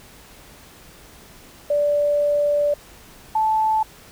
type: tone pair in turn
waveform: sine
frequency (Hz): 584 / 873.3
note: D5 / A5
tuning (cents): -10 / -13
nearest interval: perfect fifth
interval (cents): 697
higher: second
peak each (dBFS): -16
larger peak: neither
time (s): 1.7-2.74 / 3.35-3.83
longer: first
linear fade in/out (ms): 5
effects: pink hiss -46 dBFS RMS until 4.11 s